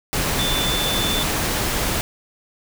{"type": "tone in noise", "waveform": "sine", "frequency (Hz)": 3520, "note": "A7", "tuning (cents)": 0, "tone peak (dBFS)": -23, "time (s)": [0.39, 1.23], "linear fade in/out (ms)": 0, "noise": "pink", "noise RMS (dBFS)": -22, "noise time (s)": [0.13, 2.01], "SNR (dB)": -4, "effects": []}